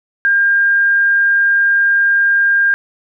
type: tone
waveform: sine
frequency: 1605 Hz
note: G6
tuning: 40 cents sharp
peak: -9 dBFS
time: 0.25-2.74 s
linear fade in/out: 0 ms
effects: none